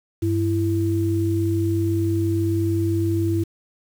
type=tone pair together; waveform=sine; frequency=98.9 / 332.7 Hz; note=G2 / E4; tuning=+16 / +16 cents; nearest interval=octave + major sixth; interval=2100 cents; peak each=-21 dBFS; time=0.22-3.44 s; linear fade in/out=10 ms; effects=7-bit